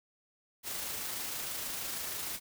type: noise with amplitude modulation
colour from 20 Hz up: white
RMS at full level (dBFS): -37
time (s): 0.63-2.4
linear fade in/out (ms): 50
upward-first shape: sine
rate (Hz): 26.3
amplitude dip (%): 25
effects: none